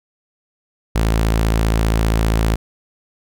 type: tone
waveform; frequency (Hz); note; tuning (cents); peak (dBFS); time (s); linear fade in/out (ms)
sawtooth; 55.1; A1; +3; -10; 0.95-2.56; 10
effects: none